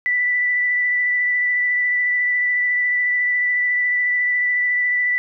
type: tone with vibrato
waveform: sine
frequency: 1975.5 Hz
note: B6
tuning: in tune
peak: -16 dBFS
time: 0.06-5.18 s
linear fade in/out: 0 ms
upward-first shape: sine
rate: 14 Hz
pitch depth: 12 cents each way
effects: none